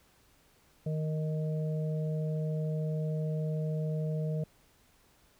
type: harmonic tone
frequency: 155.56 Hz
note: D#3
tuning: in tune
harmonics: 1 / 3 / 4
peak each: -30 / -40 / -42 dBFS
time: 0.86-4.44 s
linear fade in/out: 5 ms
effects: pink hiss -65 dBFS RMS until 5.39 s